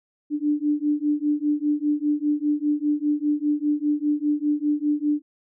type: beating tone pair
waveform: sine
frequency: 293.7 / 298.7 Hz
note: D4 / D4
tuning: 0 / +29 cents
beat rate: 5 Hz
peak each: -23 dBFS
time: 0.3-5.22 s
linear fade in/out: 50 ms
effects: none